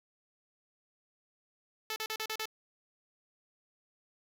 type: tone bursts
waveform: 5% pulse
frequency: 437.2 Hz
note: A4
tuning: 11 cents flat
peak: -23 dBFS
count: 6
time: 1.9-2.456 s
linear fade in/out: 2 ms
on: 61 ms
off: 38 ms
effects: none